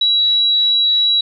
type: tone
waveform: sine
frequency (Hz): 3899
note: B7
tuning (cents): -23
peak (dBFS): -11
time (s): 0.01-1.21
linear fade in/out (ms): 5
effects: none